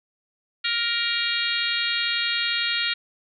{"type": "harmonic tone", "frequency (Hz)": 468.9, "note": "A#4", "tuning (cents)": 10, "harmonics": [3, 4, 5, 6, 7, 8, 9], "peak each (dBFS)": [-30, -30, -30, -30, -30, -30, -30], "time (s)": [0.64, 2.94], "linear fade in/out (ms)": 10, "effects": []}